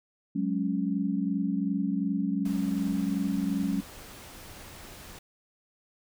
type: chord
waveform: sine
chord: F# suspended second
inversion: none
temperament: equal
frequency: 185 / 207.7 / 277.2 Hz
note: F#3 / G#3 / C#4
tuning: 0 / 0 / 0 cents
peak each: -30 dBFS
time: 0.35-3.81 s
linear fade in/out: 10 ms
type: noise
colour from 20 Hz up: pink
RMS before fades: -46 dBFS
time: 2.45-5.19 s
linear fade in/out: 5 ms
effects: none